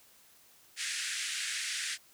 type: band-pass noise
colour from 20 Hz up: pink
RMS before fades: -36 dBFS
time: 0.76-1.98 s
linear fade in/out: 50 ms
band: 1600 to 9700 Hz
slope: 48 dB/octave
effects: white hiss -61 dBFS RMS until 2.13 s